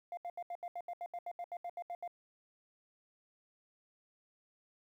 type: tone bursts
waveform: sine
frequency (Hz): 699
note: F5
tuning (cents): +1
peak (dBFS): -36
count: 16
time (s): 0.12-2.077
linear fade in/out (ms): 2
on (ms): 52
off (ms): 75
effects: tanh soft clip ceiling -38 dBFS + 12-bit